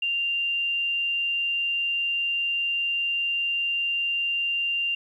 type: tone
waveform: sine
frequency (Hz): 2785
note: F7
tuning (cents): -5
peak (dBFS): -23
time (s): 0.02-4.95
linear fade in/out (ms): 5
effects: 10-bit